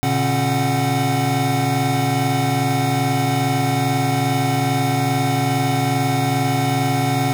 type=tone cluster; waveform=square; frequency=119.1 / 141.5 / 270.6 / 738 Hz; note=A#2 / C#3 / C#4 / F#5; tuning=+38 / +36 / -42 / -5 cents; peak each=-23 dBFS; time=0.03-7.33 s; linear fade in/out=0 ms; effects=none